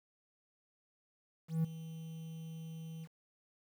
triangle tone with ADSR envelope, 161.8 Hz, E3, 32 cents flat, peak -25 dBFS, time 1.48-3.08 s, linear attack 160 ms, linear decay 9 ms, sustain -16 dB, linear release 47 ms, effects tanh soft clip ceiling -21 dBFS + 10-bit

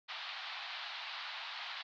white band-pass noise, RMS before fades -44 dBFS, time 0.08-1.83 s, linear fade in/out 20 ms, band 710 to 4300 Hz, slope 48 dB/octave, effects none

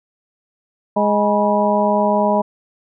harmonic tone with a mistuned harmonic, 207.7 Hz, G#3, in tune, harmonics 1 / 2 / 3 / 4 / 5, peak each -19 / -23 / -17 / -21 / -20 dBFS, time 0.96-2.42 s, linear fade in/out 10 ms, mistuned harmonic 5, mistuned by -110 cents, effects none

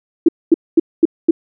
sine tone bursts, 330 Hz, E4, 2 cents sharp, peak -4 dBFS, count 5, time 0.26-1.31 s, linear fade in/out 5 ms, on 26 ms, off 230 ms, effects none

